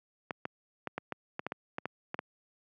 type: clicks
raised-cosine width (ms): 0.5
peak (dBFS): -19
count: 12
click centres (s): 0.308 / 0.454 / 0.873 / 0.98 / 1.123 / 1.394 / 1.466 / 1.521 / 1.784 / 1.856 / 2.144 / 2.191
effects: high-pass 150 Hz 12 dB/octave

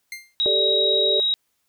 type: tone with exponential decay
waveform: sawtooth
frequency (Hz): 2100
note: C7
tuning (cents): +6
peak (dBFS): -26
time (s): 0.12-0.35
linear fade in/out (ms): 2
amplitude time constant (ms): 50
type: tone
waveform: sine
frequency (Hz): 3816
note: A#7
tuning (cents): +40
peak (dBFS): -18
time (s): 0.4-1.34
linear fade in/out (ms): 0
type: chord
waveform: sine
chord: G suspended second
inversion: none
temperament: equal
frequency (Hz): 392 / 440 / 587.3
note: G4 / A4 / D5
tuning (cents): 0 / 0 / 0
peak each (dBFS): -25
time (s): 0.46-1.2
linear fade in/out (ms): 0
effects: white hiss -71 dBFS RMS until 1.68 s

